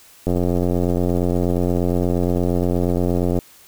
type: click train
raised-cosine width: 2 ms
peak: -7 dBFS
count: 277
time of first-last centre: 0.27-3.389 s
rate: 88.5 Hz
effects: white hiss -48 dBFS RMS until 3.67 s